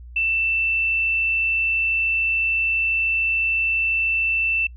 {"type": "tone", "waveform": "sine", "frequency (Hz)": 2667, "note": "E7", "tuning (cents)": 20, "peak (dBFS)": -18, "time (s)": [0.16, 4.67], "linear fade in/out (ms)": 5, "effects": ["noise-tail reverb RT60 0.1 s tail -26 dB re dry", "added 60 Hz sine -37 dBFS peak until 4.76 s"]}